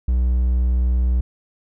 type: tone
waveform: triangle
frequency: 61.74 Hz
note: B1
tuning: in tune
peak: -13 dBFS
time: 0.08-1.21 s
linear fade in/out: 5 ms
effects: none